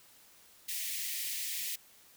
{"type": "high-pass noise", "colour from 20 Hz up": "white", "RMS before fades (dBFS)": -37, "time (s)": [0.68, 1.76], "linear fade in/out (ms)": 10, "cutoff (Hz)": 1800, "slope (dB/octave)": 96, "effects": ["white hiss -60 dBFS RMS until 2.16 s"]}